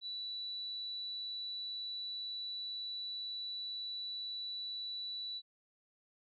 sine tone, 3951 Hz, B7, in tune, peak -39 dBFS, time 0.01-5.42 s, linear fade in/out 50 ms, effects none

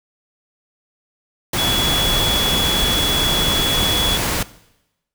sine tone in noise, 3380 Hz, G#7, 30 cents sharp, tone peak -18 dBFS, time 1.58-4.17 s, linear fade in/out 5 ms, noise pink, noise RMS -20 dBFS, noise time 1.53-4.43 s, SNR -1 dB, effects noise-tail reverb RT60 0.9 s tail -19 dB re dry

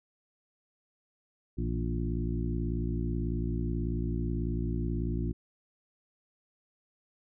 harmonic tone with a mistuned harmonic, 58.27 Hz, A#1, in tune, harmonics 1 / 2 / 3 / 4 / 5 / 6, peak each -32 / -35 / -37 / -38 / -39 / -40 dBFS, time 1.57-5.33 s, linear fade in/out 20 ms, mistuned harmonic 3, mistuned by -70 cents, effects none

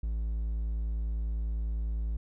triangle tone, 55 Hz, A1, in tune, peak -27 dBFS, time 0.03-2.17 s, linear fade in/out 5 ms, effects none

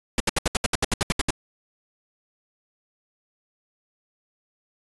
pink noise bursts, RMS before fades -21 dBFS, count 13, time 0.18-1.306 s, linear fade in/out 2 ms, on 22 ms, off 70 ms, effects resampled to 24000 Hz

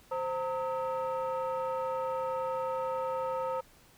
sine tone cluster, 522 / 916 / 1279 Hz, C5 / A#5 / D#6, -4 / -31 / +47 cents, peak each -31 / -34 / -37 dBFS, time 0.11-3.61 s, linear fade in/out 10 ms, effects tanh soft clip ceiling -26 dBFS + pink hiss -60 dBFS RMS until 3.97 s

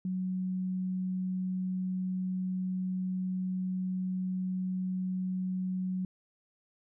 sine tone, 185.2 Hz, F#3, 2 cents sharp, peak -30 dBFS, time 0.05-6.05 s, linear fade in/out 2 ms, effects none

